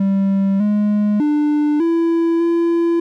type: tone with pitch steps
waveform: triangle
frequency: 195.4 / 208.3 / 297.3 / 333.6 / 338 Hz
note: G3 / G#3 / D4 / E4 / E4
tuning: -5 / +5 / +21 / +21 / +43 cents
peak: -11 dBFS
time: 0-3 s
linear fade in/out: 5 ms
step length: 600 ms
effects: none